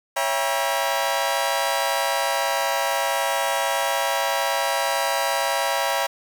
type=chord; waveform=sawtooth; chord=C# diminished seventh; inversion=none; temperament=just; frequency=554.4 / 665.2 / 798.3 / 957.9 Hz; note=C#5 / E5 / G5 / Bb5; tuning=0 / +16 / +31 / +47 cents; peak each=-23 / -23 / -23 / -22 dBFS; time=0.16-6.07 s; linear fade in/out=10 ms; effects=7-bit